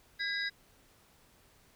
sine tone cluster, 1631 / 2000 / 3851 / 4954 Hz, G#6 / B6 / B7 / D#8, -32 / +21 / -44 / -8 cents, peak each -35 / -38 / -39 / -40 dBFS, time 0.19-0.5 s, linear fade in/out 20 ms, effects pink hiss -64 dBFS RMS until 1.75 s

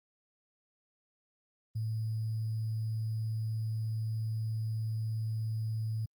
sine tone with sample-and-hold, 110.4 Hz, A2, 6 cents sharp, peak -31 dBFS, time 1.75-6.06 s, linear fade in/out 10 ms, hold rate 4900 Hz, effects Opus 32 kbps

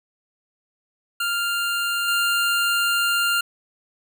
25% pulse tone with level steps, 1396.9 Hz, F6, in tune, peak -18 / -15 dBFS, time 1.2-3.41 s, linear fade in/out 5 ms, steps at 2.08 s, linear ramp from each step 2 ms, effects none

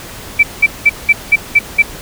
sine tone bursts, 2322 Hz, D7, 20 cents flat, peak -3 dBFS, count 7, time 0.39-1.824 s, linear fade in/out 10 ms, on 42 ms, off 190 ms, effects pink hiss -30 dBFS RMS until 2.01 s

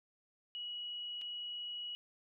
sine tone with dropouts, 2917 Hz, F#7, 25 cents flat, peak -40 dBFS, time 0.55-1.95 s, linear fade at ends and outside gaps 0 ms, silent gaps 1.214-1.218 s, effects none

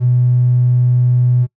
triangle tone, 123.8 Hz, B2, 5 cents sharp, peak -5 dBFS, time 0-1.47 s, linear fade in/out 50 ms, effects noise-tail reverb RT60 0.1 s tail -24 dB re dry + tanh soft clip ceiling -7 dBFS

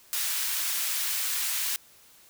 white high-pass noise, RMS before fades -29 dBFS, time 0.13-1.76 s, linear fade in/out 0 ms, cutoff 1400 Hz, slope 12 dB/octave, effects white hiss -56 dBFS RMS until 2.29 s

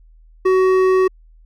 sine tone with hard clipping, 374.7 Hz, F#4, 22 cents sharp, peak -13 dBFS, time 0.45-1.08 s, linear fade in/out 10 ms, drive 10 dB, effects added 40 Hz sine -44 dBFS peak until 1.45 s

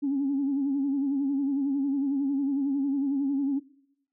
sine tone with vibrato, 277.2 Hz, C#4, in tune, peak -23 dBFS, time 0.02-3.6 s, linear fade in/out 20 ms, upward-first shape sine, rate 11 Hz, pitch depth 69 cents each way, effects noise-tail reverb RT60 0.8 s tail -22 dB re dry + tanh soft clip ceiling -19 dBFS

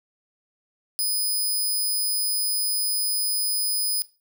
10% pulse tone, 5000 Hz, D#8, 8 cents sharp, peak -15 dBFS, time 0.99-4.02 s, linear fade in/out 0 ms, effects noise-tail reverb RT60 0.3 s tail -17 dB re dry

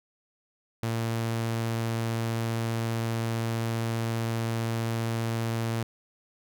sawtooth tone, 114.4 Hz, A#2, 32 cents flat, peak -23 dBFS, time 0.83-5.83 s, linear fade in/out 0 ms, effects none

